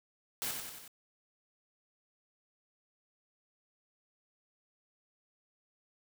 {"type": "noise with echo", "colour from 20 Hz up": "white", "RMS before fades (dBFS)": -36, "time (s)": [0.42, 0.51], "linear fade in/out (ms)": 0, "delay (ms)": 92, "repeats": 4, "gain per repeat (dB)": -4, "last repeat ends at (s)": 0.878, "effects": []}